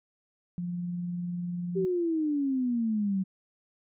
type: tone with tremolo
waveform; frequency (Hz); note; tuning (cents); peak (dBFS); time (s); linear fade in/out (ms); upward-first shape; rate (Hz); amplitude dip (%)
sine; 175.7; F3; +11; -29; 0.58-1.85; 0; triangle; 20; 30
type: exponential sweep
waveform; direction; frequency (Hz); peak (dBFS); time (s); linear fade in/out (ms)
sine; down; 392 to 186; -25; 1.75-3.24; 20
effects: none